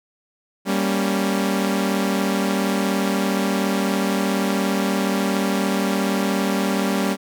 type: chord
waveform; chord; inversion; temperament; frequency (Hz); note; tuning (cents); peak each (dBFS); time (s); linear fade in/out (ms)
sawtooth; G diminished; none; equal; 196 / 233.1 / 277.2; G3 / Bb3 / Db4; 0 / 0 / 0; -17 / -22 / -21; 0.65-7.17; 50
effects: none